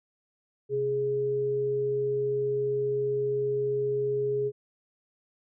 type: tone pair together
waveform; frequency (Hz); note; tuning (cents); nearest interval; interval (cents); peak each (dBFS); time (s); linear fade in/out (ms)
sine; 131.03 / 416; C3 / G#4; +3 / +3; octave + minor sixth; 2000; -36 / -25; 0.69-4.52; 50
effects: none